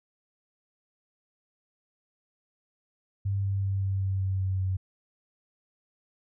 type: tone with pitch steps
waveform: sine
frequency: 98.8 / 98.12 / 97.44 / 96.77 / 96.1 / 95.43 / 94.78 / 94.12 Hz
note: G2 / G2 / G2 / G2 / G2 / G2 / F#2 / F#2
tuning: +14 / +2 / -10 / -22 / -34 / -46 / +42 / +30 cents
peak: -25 dBFS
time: 3.25-4.77 s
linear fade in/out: 10 ms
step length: 190 ms
effects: none